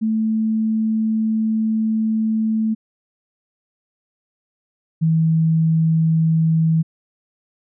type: tone pair in turn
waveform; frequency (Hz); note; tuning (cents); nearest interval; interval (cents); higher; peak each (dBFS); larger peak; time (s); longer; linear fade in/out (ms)
sine; 220 / 161.33; A3 / E3; 0 / -37; perfect fourth; 537; first; -16 / -13; second; 0.01-2.75 / 5.01-6.83; first; 20
effects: none